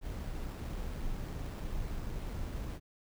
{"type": "noise with sample-and-hold", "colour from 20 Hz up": "brown", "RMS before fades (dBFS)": -38, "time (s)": [0.01, 2.8], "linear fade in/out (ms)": 50, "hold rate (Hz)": 6300, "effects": []}